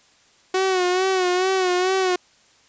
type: tone with vibrato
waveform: sawtooth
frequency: 370 Hz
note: F#4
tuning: in tune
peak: -14 dBFS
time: 0.54-2.16 s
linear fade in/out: 5 ms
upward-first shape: sine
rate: 2.3 Hz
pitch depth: 57 cents each way
effects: white hiss -56 dBFS RMS until 2.68 s + resampled to 16000 Hz